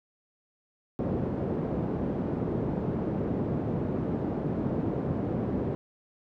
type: band-pass noise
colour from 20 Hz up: pink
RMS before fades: -30 dBFS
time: 0.99-5.75 s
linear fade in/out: 0 ms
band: 130 to 420 Hz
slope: 12 dB/octave
effects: none